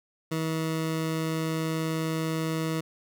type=tone; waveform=20% pulse; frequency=160.4 Hz; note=E3; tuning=47 cents flat; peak=-22 dBFS; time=0.31-2.81 s; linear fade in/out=10 ms; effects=none